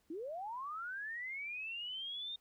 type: linear sweep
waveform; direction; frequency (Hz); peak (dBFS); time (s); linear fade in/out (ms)
sine; up; 295.3 to 3678; -40; 0.1-2.36; 5
effects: pink hiss -75 dBFS RMS until 2.4 s